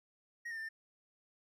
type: tone with pitch steps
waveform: triangle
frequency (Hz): 1884 / 1814 / 1785 / 1797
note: A#6 / A#6 / A6 / A6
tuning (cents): +18 / -48 / +24 / +36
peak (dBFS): -38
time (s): 0.45-0.69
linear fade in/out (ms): 10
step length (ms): 60
effects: none